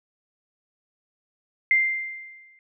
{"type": "tone with exponential decay", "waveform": "sine", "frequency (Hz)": 2093, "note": "C7", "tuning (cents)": 0, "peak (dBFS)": -14, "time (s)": [1.71, 2.59], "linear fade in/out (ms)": 1, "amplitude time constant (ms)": 190, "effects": []}